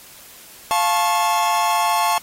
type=chord; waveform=45% pulse; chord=F augmented; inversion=none; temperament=just; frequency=698.5 / 873.1 / 1091.3 Hz; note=F5 / A5 / C#6; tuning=0 / -14 / -27 cents; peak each=-22 / -19 / -21 dBFS; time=0.71-2.18 s; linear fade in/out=0 ms; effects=white hiss -43 dBFS RMS until 2.22 s + AAC 48 kbps